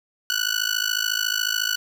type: tone with amplitude modulation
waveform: 15% pulse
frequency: 1480 Hz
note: F#6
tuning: in tune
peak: -11 dBFS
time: 0.3-1.76 s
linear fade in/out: 0 ms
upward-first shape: sine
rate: 54 Hz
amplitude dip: 95%
effects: none